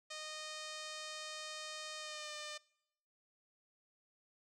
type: tone with pitch glide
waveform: 5% pulse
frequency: 617 to 602.2 Hz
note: D#5 to D5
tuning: -15 to +43 cents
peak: -32 dBFS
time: 0.1-2.58 s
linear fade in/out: 10 ms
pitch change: -42 cents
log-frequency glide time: 1.98-2.33 s
effects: noise-tail reverb RT60 0.8 s tail -23 dB re dry + low-pass 8000 Hz 12 dB/octave